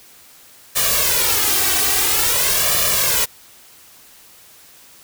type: noise with flanger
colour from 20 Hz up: white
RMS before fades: -17 dBFS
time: 0.75-3.26 s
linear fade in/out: 20 ms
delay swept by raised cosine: 1.7 to 2.63 ms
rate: 0.49 Hz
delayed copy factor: +0.75
effects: white hiss -46 dBFS RMS until 5.03 s